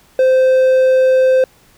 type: tone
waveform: triangle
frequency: 519 Hz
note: C5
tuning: 14 cents flat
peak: -6 dBFS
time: 0.19-1.44 s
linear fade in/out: 2 ms
effects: pink hiss -50 dBFS RMS until 1.77 s